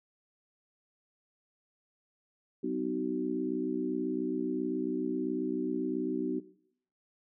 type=harmonic tone with a mistuned harmonic; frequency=62.9 Hz; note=B1; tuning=32 cents sharp; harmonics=3 / 4 / 5 / 6; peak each=-41 / -35 / -35 / -35 dBFS; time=2.63-6.4 s; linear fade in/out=10 ms; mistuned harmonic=5; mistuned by=-25 cents; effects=noise-tail reverb RT60 0.7 s tail -18 dB re dry